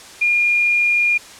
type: tone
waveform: sine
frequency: 2418 Hz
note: D7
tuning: 50 cents sharp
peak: -13 dBFS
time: 0.21-1.18 s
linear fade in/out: 10 ms
effects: white hiss -39 dBFS RMS until 1.39 s + low-pass 8000 Hz 12 dB/octave